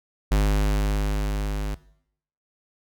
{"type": "tone with level ramp", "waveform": "square", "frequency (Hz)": 51, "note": "G#1", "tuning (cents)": -31, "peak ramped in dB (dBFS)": [-17, -26], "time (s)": [0.31, 1.75], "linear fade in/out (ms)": 10, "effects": ["noise-tail reverb RT60 0.7 s tail -19 dB re dry"]}